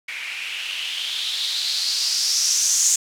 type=noise with low-pass filter sweep; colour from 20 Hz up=violet; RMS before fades=-23 dBFS; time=0.08-2.96 s; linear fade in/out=5 ms; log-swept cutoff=2200 to 6900 Hz; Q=4.8; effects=none